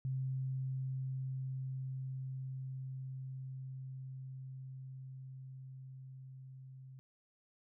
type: tone with level ramp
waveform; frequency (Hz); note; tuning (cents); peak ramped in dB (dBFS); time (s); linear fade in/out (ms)
sine; 131.6; C3; +10; -34 to -50; 0.05-6.99; 0
effects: none